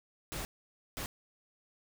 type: noise bursts at uneven times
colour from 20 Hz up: pink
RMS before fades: -39 dBFS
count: 2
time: 0.32-0.45 / 0.97-1.06 s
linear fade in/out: 0 ms
effects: none